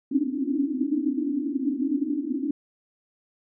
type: band-pass noise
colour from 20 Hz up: pink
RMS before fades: -26 dBFS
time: 0.11-2.51 s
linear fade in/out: 5 ms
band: 260 to 310 Hz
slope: 96 dB/octave
effects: none

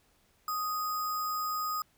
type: tone with sample-and-hold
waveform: sine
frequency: 1244.5 Hz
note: D#6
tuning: in tune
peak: -30 dBFS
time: 0.48-1.82 s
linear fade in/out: 2 ms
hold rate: 6300 Hz
effects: pink hiss -68 dBFS RMS until 1.97 s

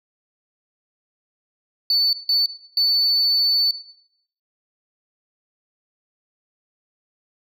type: tone bursts at uneven times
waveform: sine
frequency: 4493 Hz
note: C#8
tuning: 23 cents sharp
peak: -13 dBFS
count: 3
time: 1.9-2.13 / 2.29-2.46 / 2.77-3.71 s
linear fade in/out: 2 ms
effects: noise-tail reverb RT60 0.7 s tail -17 dB re dry + tanh soft clip ceiling -13 dBFS

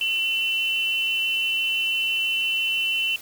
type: tone pair together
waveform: sine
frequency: 2703 / 3012 Hz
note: E7 / F#7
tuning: +43 / +30 cents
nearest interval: major second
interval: 187 cents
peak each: -23 / -25 dBFS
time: 0.01-3.16 s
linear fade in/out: 2 ms
effects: white hiss -43 dBFS RMS until 3.21 s

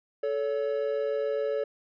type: tone pair together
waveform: triangle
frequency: 436.6 / 563.6 Hz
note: A4 / C#5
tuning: -13 / +29 cents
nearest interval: major third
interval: 442 cents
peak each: -27 dBFS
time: 0.23-1.64 s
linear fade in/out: 5 ms
effects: resampled to 11025 Hz

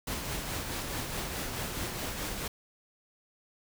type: noise with tremolo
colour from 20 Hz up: pink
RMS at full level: -34 dBFS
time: 0.07-2.48 s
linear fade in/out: 5 ms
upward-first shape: triangle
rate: 4.7 Hz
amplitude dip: 40%
effects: none

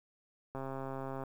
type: click train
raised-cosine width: 1 ms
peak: -27 dBFS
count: 93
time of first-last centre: 0.55-1.237 s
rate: 134 Hz
effects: 10-bit

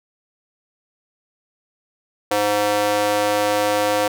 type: tone with high-pass filter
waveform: square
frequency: 103.83 Hz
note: G#2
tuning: in tune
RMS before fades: -19 dBFS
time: 2.31-4.08 s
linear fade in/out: 5 ms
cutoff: 530 Hz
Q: 1.9
effects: none

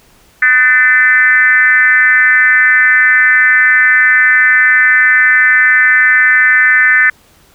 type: tone with frequency modulation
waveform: sine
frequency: 1777 Hz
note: A6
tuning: 17 cents sharp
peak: -5 dBFS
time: 0.42-7.1 s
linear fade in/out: 5 ms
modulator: 266 Hz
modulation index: 1.1
effects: pink hiss -47 dBFS RMS until 7.54 s

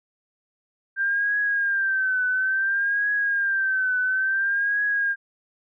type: tone with vibrato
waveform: sine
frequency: 1580 Hz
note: G6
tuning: 13 cents sharp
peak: -20 dBFS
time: 0.96-5.16 s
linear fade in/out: 50 ms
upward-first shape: triangle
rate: 0.58 Hz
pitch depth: 95 cents each way
effects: none

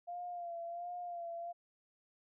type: tone with vibrato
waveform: sine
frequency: 694 Hz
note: F5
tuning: 11 cents flat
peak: -40 dBFS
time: 0.07-1.53 s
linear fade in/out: 20 ms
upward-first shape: sine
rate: 1.4 Hz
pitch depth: 42 cents each way
effects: none

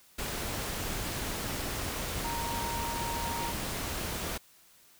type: tone in noise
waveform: sine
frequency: 932.3 Hz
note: A#5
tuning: in tune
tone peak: -35 dBFS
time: 2.24-3.52 s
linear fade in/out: 10 ms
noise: pink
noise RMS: -35 dBFS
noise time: 0.18-4.38 s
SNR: -3 dB
effects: white hiss -60 dBFS RMS until 4.99 s

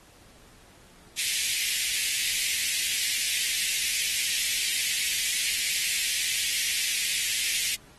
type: high-pass noise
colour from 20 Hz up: pink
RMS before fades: -28 dBFS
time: 1.17-7.76 s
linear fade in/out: 20 ms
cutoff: 2000 Hz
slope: 48 dB/octave
effects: pink hiss -55 dBFS RMS until 7.98 s + AAC 32 kbps

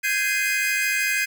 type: chord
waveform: 45% pulse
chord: Ab major seventh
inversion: third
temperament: equal with one note detuned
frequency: 1568 / 1661.2 / 2075 / 2489 Hz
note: G6 / Ab6 / C7 / Eb7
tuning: 0 / 0 / -15 / 0 cents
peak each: -28 / -27 / -26 / -25 dBFS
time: 0.03-1.26 s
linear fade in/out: 20 ms
effects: none

